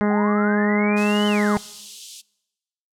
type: harmonic tone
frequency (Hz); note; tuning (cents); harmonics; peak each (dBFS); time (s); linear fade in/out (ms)
207.7; G#3; 0; 1 / 2 / 3 / 4 / 5 / 6 / 7 / 8 / 9 / 10; -18 / -24 / -28 / -30 / -32 / -34 / -35 / -36 / -37 / -38; 0.01-1.57; 0
type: linear two-way sweep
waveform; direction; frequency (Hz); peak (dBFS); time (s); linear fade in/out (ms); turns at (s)
sine; up then down; 740 to 3062 to 740; -26; 0.1-1.58; 5; 1.27
type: high-pass noise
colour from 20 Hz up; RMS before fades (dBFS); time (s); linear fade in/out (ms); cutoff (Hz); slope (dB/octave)
white; -35; 0.96-2.22; 20; 2900; 48
effects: noise-tail reverb RT60 1.0 s tail -24 dB re dry + low-pass 8000 Hz 12 dB/octave